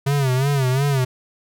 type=tone with vibrato; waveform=square; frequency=135 Hz; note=C#3; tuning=45 cents flat; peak=-17 dBFS; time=0.06-1.05 s; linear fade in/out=10 ms; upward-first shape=sine; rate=2.8 Hz; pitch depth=110 cents each way; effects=none